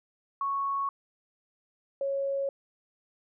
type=tone pair in turn; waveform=sine; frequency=1107 / 551.3 Hz; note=C#6 / C#5; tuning=-3 / -10 cents; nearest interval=octave; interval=1207 cents; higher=first; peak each=-27 dBFS; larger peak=neither; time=0.41-0.89 / 2.01-2.49 s; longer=neither; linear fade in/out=2 ms; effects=none